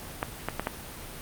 clicks, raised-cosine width 0.5 ms, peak -12 dBFS, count 4, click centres 0.229 / 0.486 / 0.596 / 0.671 s, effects pink hiss -41 dBFS RMS until 1.21 s + Opus 32 kbps

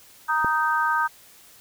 harmonic tone, 311.1 Hz, D#4, in tune, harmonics 3 / 4 / 5, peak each -24 / -24 / -24 dBFS, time 0.28-1.08 s, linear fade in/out 20 ms
click, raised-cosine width 2 ms, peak -16 dBFS, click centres 0.446 s
effects white hiss -51 dBFS RMS until 1.6 s

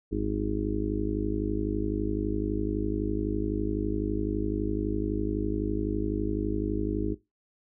harmonic tone, 51.91 Hz, G#1, in tune, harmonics 1 / 2 / 4 / 5 / 6 / 7 / 8, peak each -32 / -36 / -35 / -38 / -31 / -36 / -35 dBFS, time 0.11-7.15 s, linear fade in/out 20 ms, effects noise-tail reverb RT60 0.2 s tail -18 dB re dry

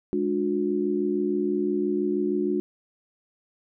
sine tone cluster, 207.8 / 294.6 / 360.8 Hz, G#3 / D4 / F#4, +1 / +6 / -44 cents, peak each -29 / -27 / -25 dBFS, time 0.13-2.6 s, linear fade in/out 0 ms, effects none

